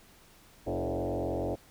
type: tone with frequency modulation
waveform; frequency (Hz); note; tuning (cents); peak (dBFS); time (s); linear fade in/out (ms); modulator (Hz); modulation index
sine; 112.7; A2; +42; -29; 0.66-1.56; 20; 89.7; 6.8
effects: pink hiss -58 dBFS RMS until 1.7 s